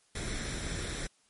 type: noise with comb filter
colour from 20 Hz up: pink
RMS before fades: -36 dBFS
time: 0.15-1.07 s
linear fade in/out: 5 ms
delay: 0.53 ms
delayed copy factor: +0.55
effects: white hiss -68 dBFS RMS until 1.29 s + MP3 48 kbps